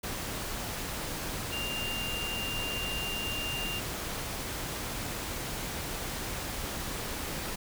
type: tone in noise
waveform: sine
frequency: 2794 Hz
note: F7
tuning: in tune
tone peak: -34 dBFS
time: 1.52-3.8 s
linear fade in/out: 10 ms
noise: pink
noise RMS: -36 dBFS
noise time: 0.03-7.56 s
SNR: -1 dB
effects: none